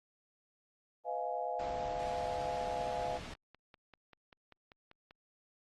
sine chord, F half-diminished seventh, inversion second, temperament just, 502.9 / 628.6 / 698.5 / 838.1 Hz, Cb5 / Eb5 / F5 / Ab5, +31 / +18 / 0 / +16 cents, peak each -41 / -41 / -38 / -40 dBFS, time 1.04-3.2 s, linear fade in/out 50 ms
pink noise, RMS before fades -45 dBFS, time 1.59-3.34 s, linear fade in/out 5 ms
click train, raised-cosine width 0.3 ms, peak -39 dBFS, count 14, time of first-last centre 2.57-5.109 s, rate 5.12 Hz
effects low-pass 5000 Hz 12 dB/octave + Opus 24 kbps

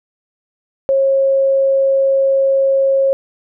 sine tone, 542 Hz, C#5, 39 cents flat, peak -10 dBFS, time 0.89-3.13 s, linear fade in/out 0 ms, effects none

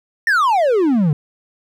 triangle exponential sweep, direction down, 1864.7 to 140.1 Hz, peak -10 dBFS, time 0.27-1.13 s, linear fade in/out 2 ms, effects none

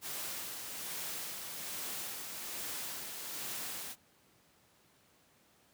white noise with tremolo, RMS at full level -40 dBFS, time 0.01-3.96 s, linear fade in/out 50 ms, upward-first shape sine, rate 1.2 Hz, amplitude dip 35%, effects pink hiss -67 dBFS RMS until 5.73 s + high-pass 100 Hz 12 dB/octave

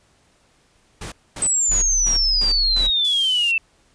pink noise bursts, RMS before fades -32 dBFS, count 6, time 1.01-2.87 s, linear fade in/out 5 ms, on 110 ms, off 240 ms
sine exponential sweep, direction down, 8160 to 2638 Hz, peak -16 dBFS, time 1.42-3.58 s, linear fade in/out 2 ms
sine tone, 33.38 Hz, C1, 35 cents sharp, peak -22 dBFS, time 1.69-2.9 s, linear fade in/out 10 ms
white high-pass noise, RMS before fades -34 dBFS, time 3.04-3.52 s, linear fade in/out 10 ms, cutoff 2900 Hz, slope 48 dB/octave
effects pink hiss -59 dBFS RMS until 3.94 s + resampled to 22050 Hz

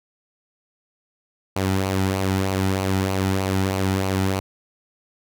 sawtooth tone with flanger, 95.6 Hz, G2, 43 cents flat, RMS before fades -22 dBFS, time 1.56-4.4 s, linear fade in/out 5 ms, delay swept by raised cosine 0.56 to 1.86 ms, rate 3.2 Hz, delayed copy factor -0.5, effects none

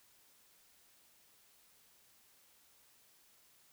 silence, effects white hiss -67 dBFS RMS until 3.72 s

